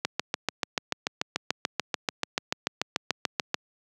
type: click train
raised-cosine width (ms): 0.2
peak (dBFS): -7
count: 25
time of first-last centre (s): 0.05-3.543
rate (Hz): 6.87
effects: high-pass 150 Hz 12 dB/octave